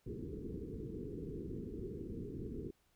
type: low-pass noise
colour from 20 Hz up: white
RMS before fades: -44 dBFS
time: 0.06-2.71 s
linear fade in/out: 5 ms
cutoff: 450 Hz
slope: 96 dB/octave
effects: pink hiss -75 dBFS RMS until 2.95 s